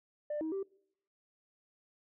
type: tone with pitch steps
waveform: sine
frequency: 595 / 317.4 / 389.6 Hz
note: D5 / D#4 / G4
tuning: +22 / +35 / -11 cents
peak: -32 dBFS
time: 0.3-0.63 s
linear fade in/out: 5 ms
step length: 110 ms
effects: noise-tail reverb RT60 0.7 s tail -24 dB re dry + tanh soft clip ceiling -31 dBFS